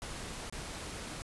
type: noise with dropouts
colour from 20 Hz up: pink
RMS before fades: -42 dBFS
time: 0.02-1.22 s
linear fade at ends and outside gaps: 0 ms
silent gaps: 0.498-0.525 s
effects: resampled to 24000 Hz